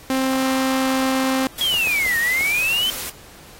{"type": "tone", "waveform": "sawtooth", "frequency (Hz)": 263.5, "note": "C4", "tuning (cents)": 12, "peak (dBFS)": -14, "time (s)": [0.1, 1.47], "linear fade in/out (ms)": 0}
{"type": "clicks", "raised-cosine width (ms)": 1, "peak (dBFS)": -19, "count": 5, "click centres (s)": [1.237, 1.74, 1.872, 2.064, 2.409]}
{"type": "noise", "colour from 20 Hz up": "white", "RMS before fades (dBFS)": -29, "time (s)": [1.58, 3.1], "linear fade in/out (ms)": 5}
{"type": "exponential two-way sweep", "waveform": "sine", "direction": "down then up", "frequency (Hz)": [3345, 1824, 3125], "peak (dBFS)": -17, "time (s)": [1.61, 2.9], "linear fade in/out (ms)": 0, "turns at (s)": 2.18}
{"effects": ["pink hiss -44 dBFS RMS until 3.59 s", "AAC 48 kbps"]}